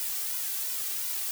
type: noise with flanger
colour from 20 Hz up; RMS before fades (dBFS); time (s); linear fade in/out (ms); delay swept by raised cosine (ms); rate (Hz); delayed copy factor
blue; -32; 0-1.31; 0; 2 to 2.61; 2.8; +0.75
effects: none